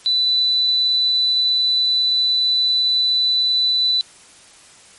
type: tone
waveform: sine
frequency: 3985 Hz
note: B7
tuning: 15 cents sharp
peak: -14 dBFS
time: 0.06-4.01 s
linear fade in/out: 0 ms
effects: white hiss -46 dBFS RMS until 4.98 s + MP3 48 kbps